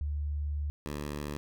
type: tone pair in turn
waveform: sine / 10% pulse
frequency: 73.42 / 73.42 Hz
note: D2 / D2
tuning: 0 / 0 cents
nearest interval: unison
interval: 0 cents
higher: neither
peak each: -30 / -27 dBFS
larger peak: second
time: 0.01-0.7 / 0.86-1.37 s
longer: first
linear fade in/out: 0 ms
effects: none